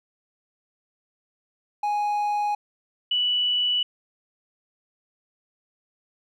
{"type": "tone pair in turn", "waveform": ["triangle", "sine"], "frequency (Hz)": [830, 2958], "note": ["G#5", "F#7"], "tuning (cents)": [-1, -1], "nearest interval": "octave + minor seventh", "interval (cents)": 2200, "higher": "second", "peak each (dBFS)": -20, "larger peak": "neither", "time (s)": [[1.83, 2.55], [3.11, 3.83]], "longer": "neither", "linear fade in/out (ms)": 5, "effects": []}